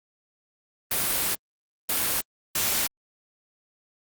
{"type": "noise bursts at uneven times", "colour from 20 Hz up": "white", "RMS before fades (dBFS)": -25, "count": 3, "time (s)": [[0.91, 1.35], [1.89, 2.21], [2.55, 2.87]], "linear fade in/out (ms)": 5, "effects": ["Opus 32 kbps"]}